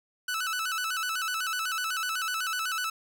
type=tone with vibrato; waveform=sawtooth; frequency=1396.9 Hz; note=F6; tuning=in tune; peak=-25 dBFS; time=0.28-2.9 s; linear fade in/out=5 ms; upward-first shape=square; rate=8 Hz; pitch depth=110 cents each way; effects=none